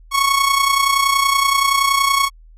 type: tone with amplitude modulation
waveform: sawtooth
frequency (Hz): 1105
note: C#6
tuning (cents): -6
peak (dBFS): -7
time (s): 0.11-2.3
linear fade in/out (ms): 50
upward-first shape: sine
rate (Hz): 30.6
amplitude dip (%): 60
effects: added 40 Hz sine -41 dBFS peak until 2.57 s + resampled to 32000 Hz